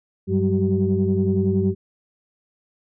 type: tone cluster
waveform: sine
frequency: 98 / 187.3 / 198 / 382.6 Hz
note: G2 / F#3 / G3 / G4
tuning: 0 / +21 / +18 / -42 cents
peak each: -22 dBFS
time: 0.27-1.75 s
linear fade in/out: 50 ms
effects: tanh soft clip ceiling -8 dBFS